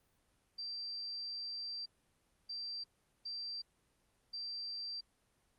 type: tone bursts at uneven times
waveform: sine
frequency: 4699 Hz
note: D8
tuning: in tune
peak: -40 dBFS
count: 4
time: 0.58-1.86 / 2.49-2.84 / 3.25-3.62 / 4.33-5.01 s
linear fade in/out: 10 ms
effects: pink hiss -75 dBFS RMS until 5.58 s + Opus 32 kbps